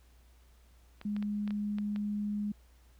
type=clicks; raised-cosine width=0.3 ms; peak=-30 dBFS; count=7; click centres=1.014 / 1.165 / 1.226 / 1.477 / 1.507 / 1.785 / 1.961 s
type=tone; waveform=sine; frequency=207.2 Hz; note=G#3; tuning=4 cents flat; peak=-31 dBFS; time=1.05-2.52 s; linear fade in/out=5 ms
effects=added 60 Hz sine -58 dBFS peak until 2.99 s + pink hiss -68 dBFS RMS until 2.99 s